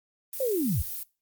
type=noise; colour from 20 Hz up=violet; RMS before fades=-35 dBFS; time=0.33-1.03 s; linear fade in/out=2 ms
type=linear sweep; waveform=sine; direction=down; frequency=554.4 to 58.4 Hz; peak=-24 dBFS; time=0.4-0.82 s; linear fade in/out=5 ms
effects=noise-tail reverb RT60 0.3 s tail -22 dB re dry + Opus 24 kbps